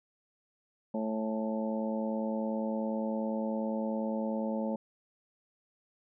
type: harmonic tone with a mistuned harmonic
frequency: 110 Hz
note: A2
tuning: in tune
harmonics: 2 / 3 / 4 / 5 / 6 / 7 / 8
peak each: -32 / -43 / -43 / -36 / -45 / -49 / -43 dBFS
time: 0.94-4.76 s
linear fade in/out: 5 ms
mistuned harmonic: 7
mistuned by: +72 cents
effects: none